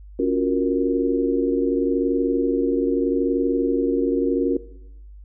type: chord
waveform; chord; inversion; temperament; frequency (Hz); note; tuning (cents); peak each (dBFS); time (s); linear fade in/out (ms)
sine; Gb major seventh; second; equal; 277.2 / 349.2 / 370 / 466.2; Db4 / F4 / Gb4 / Bb4; 0 / 0 / 0 / 0; -22 / -24 / -24 / -23; 0.19-4.57; 5
effects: noise-tail reverb RT60 0.8 s tail -17 dB re dry + added 50 Hz sine -39 dBFS peak until 5.24 s